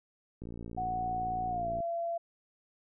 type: click train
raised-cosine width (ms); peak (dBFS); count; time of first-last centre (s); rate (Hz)
3; -30; 81; 0.42-1.804; 57.8
type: tone with pitch glide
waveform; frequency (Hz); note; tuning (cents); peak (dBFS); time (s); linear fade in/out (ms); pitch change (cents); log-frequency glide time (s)
sine; 740 to 678.6; F#5 to F5; 0 to -50; -31; 0.77-2.18; 10; -150; 1.48-1.68
effects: none